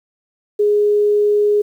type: tone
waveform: sine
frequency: 415.3 Hz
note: G#4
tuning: in tune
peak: -11 dBFS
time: 0.59-1.62 s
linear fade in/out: 10 ms
effects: 8-bit